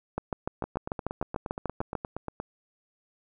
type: two click trains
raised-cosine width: 1 ms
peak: -15 / -19 dBFS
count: 13 / 16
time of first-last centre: 0.18-1.953 / 0.64-2.401 s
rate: 6.77 / 8.52 Hz
effects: none